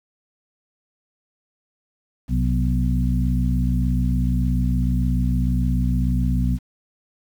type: harmonic tone with a mistuned harmonic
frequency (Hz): 61.74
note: B1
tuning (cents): 0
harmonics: 1 / 2 / 3 / 4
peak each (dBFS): -20 / -23 / -25 / -26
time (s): 2.28-6.59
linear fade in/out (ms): 50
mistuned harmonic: 2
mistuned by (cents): +69
effects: 8-bit